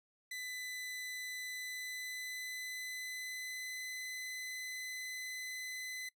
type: tone with pitch glide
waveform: sawtooth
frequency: 2003 to 2019 Hz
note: B6 to B6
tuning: +24 to +38 cents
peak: -38 dBFS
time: 0.31-6.09 s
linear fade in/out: 5 ms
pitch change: +14 cents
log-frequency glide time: 1.46-3.88 s
effects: noise-tail reverb RT60 0.1 s tail -21 dB re dry